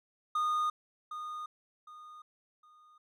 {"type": "tone with echo", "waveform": "triangle", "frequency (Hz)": 1228, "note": "D#6", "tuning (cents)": -23, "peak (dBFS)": -26, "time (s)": [0.35, 0.7], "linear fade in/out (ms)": 5, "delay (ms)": 760, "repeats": 3, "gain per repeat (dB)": -10, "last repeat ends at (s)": 2.98, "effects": []}